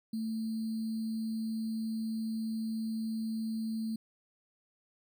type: tone with sample-and-hold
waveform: sine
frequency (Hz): 222.1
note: A3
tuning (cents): +16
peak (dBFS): -32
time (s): 0.13-3.96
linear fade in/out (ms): 5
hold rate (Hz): 4410
effects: none